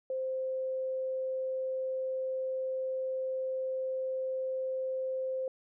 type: tone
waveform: sine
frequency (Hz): 522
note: C5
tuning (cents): -4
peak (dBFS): -31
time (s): 0.1-5.48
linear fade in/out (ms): 2
effects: none